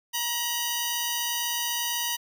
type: tone pair together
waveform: 10% pulse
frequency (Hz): 948 / 3006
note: A#5 / F#7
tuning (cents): +29 / +27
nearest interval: octave + minor sixth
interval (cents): 1998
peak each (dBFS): -21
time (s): 0.13-2.17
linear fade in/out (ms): 20
effects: none